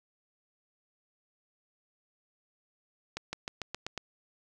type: accelerating click train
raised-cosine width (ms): 0.2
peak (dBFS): -18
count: 7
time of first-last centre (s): 3.17-3.977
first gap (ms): 160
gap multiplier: 0.93
effects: none